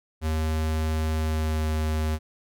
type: tone with pitch glide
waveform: square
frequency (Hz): 78.7 to 77.93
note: D#2 to D#2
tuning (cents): +20 to +3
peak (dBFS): -24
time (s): 0.21-2.19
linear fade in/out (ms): 50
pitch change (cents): -17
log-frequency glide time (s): 1.13-1.69
effects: none